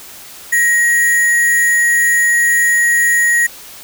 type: tone with sample-and-hold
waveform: sine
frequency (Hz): 1891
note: A#6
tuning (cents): +24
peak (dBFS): -9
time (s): 0.52-3.47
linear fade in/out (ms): 10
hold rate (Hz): 8820
effects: white hiss -35 dBFS RMS until 3.83 s